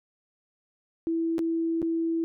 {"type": "tone with dropouts", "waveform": "sine", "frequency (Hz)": 329.6, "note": "E4", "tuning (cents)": 0, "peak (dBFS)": -24, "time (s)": [1.07, 2.24], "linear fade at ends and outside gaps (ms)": 0, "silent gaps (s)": [[1.382, 1.391], [1.818, 1.827]], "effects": []}